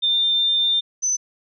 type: tone pair in turn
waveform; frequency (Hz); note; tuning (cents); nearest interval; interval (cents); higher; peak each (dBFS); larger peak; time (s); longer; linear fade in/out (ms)
sine; 3598 / 6067; A7 / F#8; +38 / +42; major sixth; 904; second; -16 / -18; first; 0.02-0.81 / 1.02-1.17; first; 20
effects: none